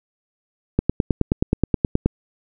click train, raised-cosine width 3 ms, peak -3 dBFS, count 13, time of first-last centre 0.79-2.06 s, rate 9.45 Hz, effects none

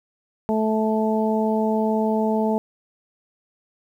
harmonic tone, 218.3 Hz, A3, 13 cents flat, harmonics 1 / 2 / 3 / 4, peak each -21 / -24 / -26 / -27 dBFS, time 0.49-2.58 s, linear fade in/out 0 ms, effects 9-bit

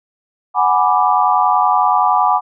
sine chord, G# half-diminished seventh, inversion third, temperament equal, 740 / 830.6 / 987.8 / 1174.7 Hz, F#5 / G#5 / B5 / D6, 0 / 0 / 0 / 0 cents, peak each -16 dBFS, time 0.54-2.41 s, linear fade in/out 50 ms, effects none

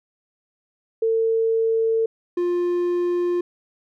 sine / triangle tone pair in turn, 450.1 / 351.9 Hz, A4 / F4, +39 / +13 cents, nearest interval major third, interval 426 cents, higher first, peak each -17 dBFS, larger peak neither, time 1.02-2.06 / 2.37-3.41 s, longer neither, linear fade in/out 5 ms, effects none

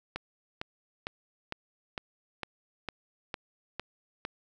click train, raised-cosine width 0.3 ms, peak -18 dBFS, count 10, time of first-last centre 0.16-4.251 s, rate 2.2 Hz, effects none

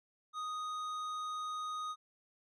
sine tone with tanh clipping, 1244.5 Hz, D#6, in tune, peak -39 dBFS, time 0.33-1.96 s, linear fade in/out 50 ms, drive 11 dB, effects none

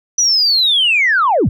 sine linear sweep, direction down, 5970 to 55 Hz, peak -9 dBFS, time 0.18-1.49 s, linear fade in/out 5 ms, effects tanh soft clip ceiling -5 dBFS

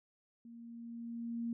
sine tone with level ramp, 233.3 Hz, A#3, 2 cents sharp, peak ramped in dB -50 to -34 dBFS, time 0.45-1.53 s, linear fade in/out 2 ms, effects none

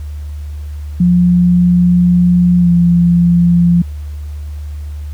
sine tone with pitch glide, 176.8 to 172.86 Hz, F3 to F3, +22 to -17 cents, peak -6 dBFS, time 1-3.82 s, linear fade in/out 5 ms, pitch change -39 cents, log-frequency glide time 2.59-2.69 s, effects added 74 Hz sine -21 dBFS peak until 5.13 s + pink hiss -46 dBFS RMS until 5.13 s

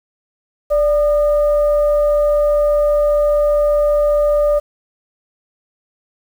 sine tone with frequency modulation, 588 Hz, D5, 2 cents sharp, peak -11 dBFS, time 0.7-4.6 s, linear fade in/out 20 ms, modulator 629 Hz, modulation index 0.33, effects 7-bit

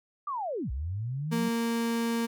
sine linear two-way sweep, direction down then up, 1211 to 57.6 to 191.1 Hz, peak -30 dBFS, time 0.27-1.49 s, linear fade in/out 5 ms, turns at 0.71 s
35% pulse tone, 231.5 Hz, A#3, 12 cents flat, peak -25 dBFS, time 1.31-2.27 s, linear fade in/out 20 ms
effects none

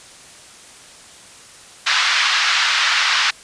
pink band-pass noise, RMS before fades -17 dBFS, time 1.86-3.31 s, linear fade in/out 10 ms, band 1200 to 5100 Hz, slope 24 dB/octave, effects white hiss -42 dBFS RMS until 3.43 s + resampled to 22050 Hz

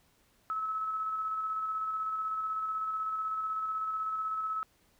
sine tone with tremolo, 1296 Hz, E6, 30 cents flat, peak -30 dBFS, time 0.5-4.63 s, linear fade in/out 0 ms, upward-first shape square, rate 16 Hz, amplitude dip 25%, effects pink hiss -68 dBFS RMS until 4.99 s

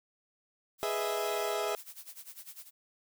blue noise, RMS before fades -48 dBFS, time 0.78-1.57 s, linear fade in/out 50 ms
30% pulse chord, E major seventh, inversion first, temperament equal, 415.3 / 493.9 / 622.3 / 659.3 Hz, G#4 / B4 / D#5 / E5, 0 / 0 / 0 / 0 cents, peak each -32 / -37 / -37 / -32 dBFS, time 0.83-1.75 s, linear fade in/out 0 ms
blue noise with tremolo, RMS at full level -45 dBFS, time 1.67-2.71 s, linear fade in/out 50 ms, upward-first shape sine, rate 10 Hz, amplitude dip 85%
effects none

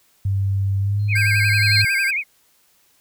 sine tone with pitch glide, 98 to 103.35 Hz, G2 to G#2, 0 to -8 cents, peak -17 dBFS, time 0.25-1.85 s, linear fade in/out 5 ms, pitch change +92 cents, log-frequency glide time 0.79-1.03 s
sine tone with exponential growth, 4186 Hz, C8, in tune, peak -14 dBFS, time 0.99-1.82 s, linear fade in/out 5 ms, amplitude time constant 180 ms
sine tone with vibrato, 2317 Hz, D7, 24 cents flat, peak -19 dBFS, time 1.08-2.24 s, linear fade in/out 50 ms, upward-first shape sine, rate 11 Hz, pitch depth 160 cents each way
square tone, 1588 Hz, G6, 22 cents sharp, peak -21 dBFS, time 1.15-2.11 s, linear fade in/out 10 ms
effects white hiss -59 dBFS RMS until 3 s

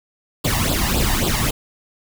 pink noise with flanger, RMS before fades -19 dBFS, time 0.44-1.51 s, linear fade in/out 10 ms, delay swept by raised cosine 0.24 to 1.09 ms, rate 3.7 Hz, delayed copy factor +0.8, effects none

